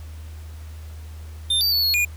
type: tone with pitch steps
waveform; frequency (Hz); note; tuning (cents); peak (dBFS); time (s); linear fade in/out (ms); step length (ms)
square; 3599 / 4634 / 4442 / 4328 / 2436; A7 / D8 / C#8 / C#8 / D#7; +38 / -24 / +3 / -42 / -37; -18; 1.5-2.05; 5; 110
effects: added 78 Hz sine -34 dBFS peak until 2.16 s + pink hiss -50 dBFS RMS until 2.16 s